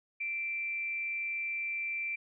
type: tone with amplitude modulation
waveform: sine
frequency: 2349 Hz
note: D7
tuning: in tune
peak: -31 dBFS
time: 0.2-2.16 s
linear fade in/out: 10 ms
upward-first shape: sine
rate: 279 Hz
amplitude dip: 30%
effects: none